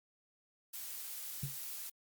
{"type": "noise", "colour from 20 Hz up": "blue", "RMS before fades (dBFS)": -44, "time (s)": [0.73, 1.9], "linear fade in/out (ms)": 10}
{"type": "tone with exponential decay", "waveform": "sine", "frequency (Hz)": 138.59, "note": "C#3", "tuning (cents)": 0, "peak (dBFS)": -32, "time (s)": [1.43, 1.57], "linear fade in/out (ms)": 5, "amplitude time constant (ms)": 30}
{"effects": ["Opus 48 kbps"]}